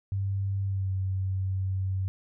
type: tone with pitch glide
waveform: sine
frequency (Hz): 98 to 95.05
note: G2 to F#2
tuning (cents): 0 to +47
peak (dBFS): -26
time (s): 0.12-2.08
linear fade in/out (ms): 0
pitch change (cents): -53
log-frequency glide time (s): 0.65-0.91
effects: none